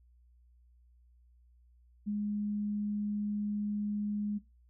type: tone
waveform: sine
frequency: 207.5 Hz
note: G#3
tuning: 1 cent flat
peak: -31 dBFS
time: 2.06-4.39 s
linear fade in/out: 20 ms
effects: noise-tail reverb RT60 0.2 s tail -18 dB re dry + added 60 Hz sine -60 dBFS peak until 4.69 s